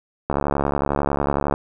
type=click train; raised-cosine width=1 ms; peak=-6 dBFS; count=89; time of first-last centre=0.3-1.539 s; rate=71 Hz; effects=none